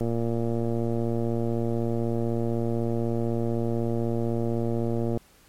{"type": "click train", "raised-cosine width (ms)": 2, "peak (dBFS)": -15, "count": 600, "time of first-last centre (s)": [0.01, 5.174], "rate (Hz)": 116, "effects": ["pink hiss -57 dBFS RMS until 5.48 s", "MP3 64 kbps"]}